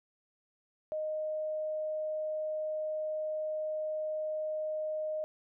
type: tone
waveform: sine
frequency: 619 Hz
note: D#5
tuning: 9 cents flat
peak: -32 dBFS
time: 0.92-5.24 s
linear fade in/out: 0 ms
effects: none